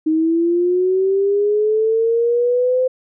sine linear sweep, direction up, 311.1 to 516 Hz, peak -13 dBFS, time 0.06-2.88 s, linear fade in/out 10 ms, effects none

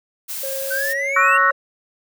blue noise, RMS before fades -28 dBFS, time 0.28-0.94 s, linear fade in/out 20 ms
triangle tone with pitch glide, 540 to 553.3 Hz, C#5 to C#5, -45 to -3 cents, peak -24 dBFS, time 0.43-1.52 s, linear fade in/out 5 ms, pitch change +42 cents, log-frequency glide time 0.58-0.95 s
triangle exponential sweep, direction up, 1500 to 2794 Hz, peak -19 dBFS, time 0.7-1.38 s, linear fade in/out 20 ms
sine chord, F# dominant seventh, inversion second, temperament equal, 1108.7 / 1318.5 / 1480 / 1864.7 Hz, C#6 / E6 / F#6 / A#6, 0 / 0 / 0 / 0 cents, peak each -18 dBFS, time 1.16-1.51 s, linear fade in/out 5 ms
effects none

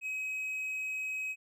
triangle tone, 2541 Hz, D#7, 36 cents sharp, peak -32 dBFS, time 0.01-1.36 s, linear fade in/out 50 ms, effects none

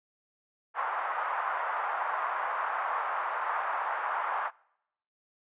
white band-pass noise, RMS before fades -32 dBFS, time 0.74-4.51 s, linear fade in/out 50 ms, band 780 to 1300 Hz, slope 24 dB/octave, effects noise-tail reverb RT60 0.8 s tail -25 dB re dry + resampled to 8000 Hz

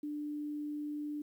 sine tone with quantisation, 296.4 Hz, D4, 16 cents sharp, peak -36 dBFS, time 0.03-1.22 s, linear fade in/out 5 ms, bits 11, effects none

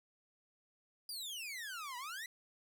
sawtooth exponential two-way sweep, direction down then up, 4934 to 950 to 2019 Hz, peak -39 dBFS, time 1.09-2.26 s, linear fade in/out 2 ms, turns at 1.97 s, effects 13-bit

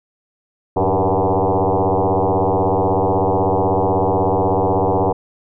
sine tone with frequency modulation, 183.1 Hz, F#3, 18 cents flat, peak -13 dBFS, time 0.76-5.13 s, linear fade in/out 10 ms, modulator 95.6 Hz, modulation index 7.8, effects none

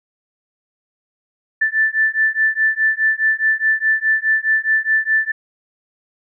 sine beating tone pair, 1760 / 1764.8 Hz, A6 / A6, 0 / +5 cents, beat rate 4.8 Hz, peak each -17 dBFS, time 1.61-5.32 s, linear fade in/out 10 ms, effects none

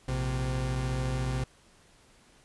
40% pulse tone pair together, 57.74 / 129.4 Hz, A#1 / C3, -16 / -19 cents, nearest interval octave + major second, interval 1397 cents, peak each -32 / -29 dBFS, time 0.08-1.44 s, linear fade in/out 5 ms, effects pink hiss -60 dBFS RMS until 2.44 s + resampled to 24000 Hz

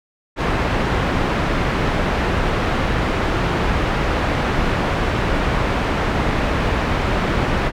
pink low-pass noise, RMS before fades -19 dBFS, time 0.36-7.72 s, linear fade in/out 50 ms, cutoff 2200 Hz, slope 12 dB/octave, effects none

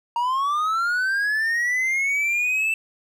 triangle linear sweep, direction up, 931 to 2660 Hz, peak -18 dBFS, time 0.16-2.74 s, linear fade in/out 2 ms, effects none

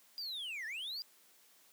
triangle linear two-way sweep, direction down then up, 4872 to 1700 to 4872 Hz, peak -38 dBFS, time 0.18-1.02 s, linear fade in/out 0 ms, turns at 0.66 s, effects white hiss -65 dBFS RMS until 1.72 s + high-pass 200 Hz 12 dB/octave

